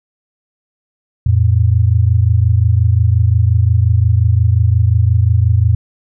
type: tone pair together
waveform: sine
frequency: 87.31 / 112.97 Hz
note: F2 / A2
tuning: 0 / +46 cents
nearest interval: major third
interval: 446 cents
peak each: -11 dBFS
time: 1.26-5.75 s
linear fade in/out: 5 ms
effects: none